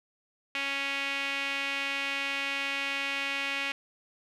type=tone with band-pass filter; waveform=sawtooth; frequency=277.2 Hz; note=C#4; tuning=in tune; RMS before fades=-32 dBFS; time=0.55-3.72 s; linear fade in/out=2 ms; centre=2500 Hz; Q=3.2; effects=none